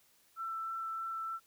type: tone with vibrato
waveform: sine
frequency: 1334 Hz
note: E6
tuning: 20 cents sharp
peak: -36 dBFS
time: 0.36-1.4 s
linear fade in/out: 50 ms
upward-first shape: sine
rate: 3.2 Hz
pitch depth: 8 cents each way
effects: white hiss -68 dBFS RMS until 1.46 s